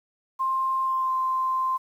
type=tone with pitch glide; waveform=sine; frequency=1055 to 1043.5 Hz; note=C6 to C6; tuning=+14 to -5 cents; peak=-22 dBFS; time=0.39-1.78 s; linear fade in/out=20 ms; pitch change=-19 cents; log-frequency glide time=0.83-1.11 s; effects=9-bit